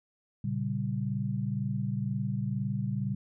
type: chord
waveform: sine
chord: G diminished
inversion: first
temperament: equal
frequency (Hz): 116.54 / 138.59 / 196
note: Bb2 / Db3 / G3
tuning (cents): 0 / 0 / 0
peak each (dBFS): -33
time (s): 0.44-3.15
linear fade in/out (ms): 5
effects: none